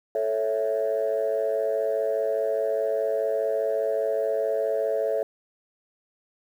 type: chord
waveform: sine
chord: A major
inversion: none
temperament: equal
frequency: 440 / 554.4 / 659.3 Hz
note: A4 / C#5 / E5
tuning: 0 / 0 / 0 cents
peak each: -26 dBFS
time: 0.15-5.23 s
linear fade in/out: 2 ms
effects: tanh soft clip ceiling -16 dBFS + 9-bit